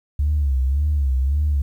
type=tone with vibrato; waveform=sine; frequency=69.8 Hz; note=C#2; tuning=13 cents sharp; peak=-15 dBFS; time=0.19-1.62 s; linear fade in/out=5 ms; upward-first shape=sine; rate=1.8 Hz; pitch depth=130 cents each way; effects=tanh soft clip ceiling -12 dBFS + 9-bit